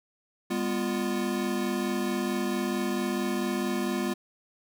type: chord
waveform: square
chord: F diminished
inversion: first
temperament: equal with one note detuned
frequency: 202.4 / 246.9 / 349.2 Hz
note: Ab3 / Cb4 / F4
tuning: -44 / 0 / 0 cents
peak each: -32 dBFS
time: 0.5-4.14 s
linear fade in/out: 10 ms
effects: none